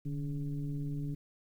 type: tone with frequency modulation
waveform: sine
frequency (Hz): 146.83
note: D3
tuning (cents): 0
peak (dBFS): -33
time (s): 0.05-1.15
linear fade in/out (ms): 10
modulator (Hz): 138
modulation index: 0.87
effects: 11-bit